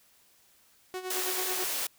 sawtooth tone with tremolo, 370 Hz, F#4, in tune, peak -29 dBFS, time 0.94-1.64 s, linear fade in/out 0 ms, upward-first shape sine, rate 9.2 Hz, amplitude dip 70%
white high-pass noise, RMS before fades -32 dBFS, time 1.1-1.87 s, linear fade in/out 5 ms, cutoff 300 Hz, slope 24 dB/octave
effects white hiss -63 dBFS RMS until 1.98 s

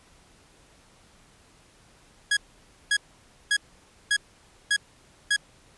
sawtooth tone bursts, 1661.2 Hz, G#6, in tune, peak -16 dBFS, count 6, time 2.31-5.364 s, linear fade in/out 5 ms, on 59 ms, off 540 ms, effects pink hiss -57 dBFS RMS until 5.77 s + resampled to 24000 Hz

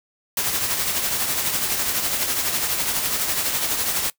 white noise with tremolo, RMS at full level -21 dBFS, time 0.37-4.1 s, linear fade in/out 2 ms, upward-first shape triangle, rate 12 Hz, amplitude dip 50%, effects noise-tail reverb RT60 0.1 s tail -20 dB re dry

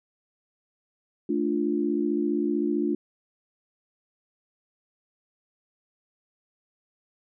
sine chord, D minor, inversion second, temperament equal, 220 / 293.7 / 349.2 Hz, A3 / D4 / F4, 0 / 0 / 0 cents, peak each -29 / -26 / -27 dBFS, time 1.29-2.95 s, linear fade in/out 5 ms, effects none

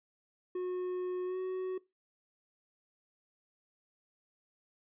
triangle tone with pitch glide, 363.9 to 372.2 Hz, F#4 to F#4, -29 to +10 cents, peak -31 dBFS, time 0.55-1.78 s, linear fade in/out 5 ms, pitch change +39 cents, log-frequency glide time 1.25-1.38 s, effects noise-tail reverb RT60 0.2 s tail -19 dB re dry + resampled to 8000 Hz

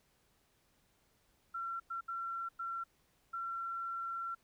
sine tone bursts at uneven times, 1359 Hz, F6, 48 cents flat, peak -37 dBFS, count 5, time 1.54-1.8 / 1.9-2.01 / 2.08-2.49 / 2.59-2.84 / 3.33-4.35 s, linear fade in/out 10 ms, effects pink hiss -73 dBFS RMS until 4.43 s

